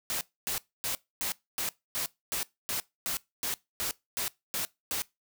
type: noise bursts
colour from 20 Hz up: white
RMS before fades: -32 dBFS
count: 14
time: 0.1-5.02 s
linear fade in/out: 0 ms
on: 110 ms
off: 260 ms
effects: noise-tail reverb RT60 0.2 s tail -21 dB re dry